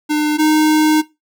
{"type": "tone pair in turn", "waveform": "square", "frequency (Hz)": [301.4, 308.6], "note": ["D4", "D#4"], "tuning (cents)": [45, -14], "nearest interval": "unison", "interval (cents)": 41, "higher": "second", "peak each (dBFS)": [-14, -11], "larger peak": "second", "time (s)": [[0.09, 0.38], [0.38, 1.02]], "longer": "second", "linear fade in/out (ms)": 20, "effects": ["noise-tail reverb RT60 0.2 s tail -17 dB re dry"]}